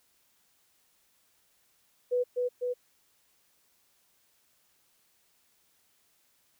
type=tone with echo; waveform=sine; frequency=493.9 Hz; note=B4; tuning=in tune; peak=-24 dBFS; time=2.11-2.24 s; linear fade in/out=20 ms; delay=250 ms; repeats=2; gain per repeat=-2 dB; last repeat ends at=2.74 s; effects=white hiss -69 dBFS RMS until 6.59 s